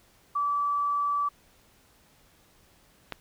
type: tone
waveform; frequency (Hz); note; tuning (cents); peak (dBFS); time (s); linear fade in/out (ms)
sine; 1155; D6; -29; -24; 0.35-1.29; 10
type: click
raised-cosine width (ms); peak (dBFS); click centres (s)
0.3; -16; 3.123
effects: pink hiss -61 dBFS RMS until 3.2 s